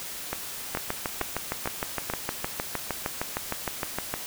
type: two click trains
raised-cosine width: 0.5 ms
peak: -12 / -13 dBFS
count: 23 / 5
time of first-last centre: 0.75-4.14 / 0.33-2.1 s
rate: 6.49 / 2.26 Hz
effects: white hiss -37 dBFS RMS until 4.26 s